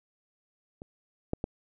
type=clicks; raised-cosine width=2 ms; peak=-29 / -15 / -17 dBFS; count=3; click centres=0.819 / 1.334 / 1.441 s; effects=none